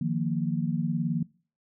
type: chord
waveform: sine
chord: Eb suspended second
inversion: none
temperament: equal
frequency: 155.56 / 174.61 / 233.1 Hz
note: Eb3 / F3 / Bb3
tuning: 0 / 0 / 0 cents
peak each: -29 / -29 / -30 dBFS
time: 0.01-1.23 s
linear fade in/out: 5 ms
effects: noise-tail reverb RT60 0.4 s tail -23 dB re dry